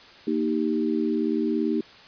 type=chord; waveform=sine; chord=Eb major; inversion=second; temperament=equal; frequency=233.1 / 311.1 / 392 Hz; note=Bb3 / Eb4 / G4; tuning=0 / 0 / 0 cents; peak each=-26 / -25 / -28 dBFS; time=0.27-1.81 s; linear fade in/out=5 ms; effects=white hiss -48 dBFS RMS until 2.07 s + resampled to 11025 Hz